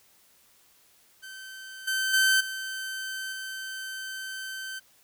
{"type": "tone with level steps", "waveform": "sawtooth", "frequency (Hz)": 1543, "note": "G6", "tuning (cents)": -28, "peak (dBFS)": [-37, -22, -16, -29, -31], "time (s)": [1.22, 4.8], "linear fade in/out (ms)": 20, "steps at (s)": [1.87, 2.13, 2.4, 3.32], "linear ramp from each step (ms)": 10, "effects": ["white hiss -61 dBFS RMS until 5.03 s"]}